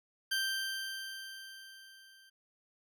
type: tone with level ramp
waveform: 20% pulse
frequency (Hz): 1568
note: G6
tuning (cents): 0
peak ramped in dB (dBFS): -25 to -54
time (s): 0.31-2.3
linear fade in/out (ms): 10
effects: none